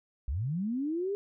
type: linear sweep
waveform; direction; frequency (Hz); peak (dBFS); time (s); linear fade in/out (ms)
sine; up; 55 to 413.3; -29; 0.28-1.15; 0
effects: none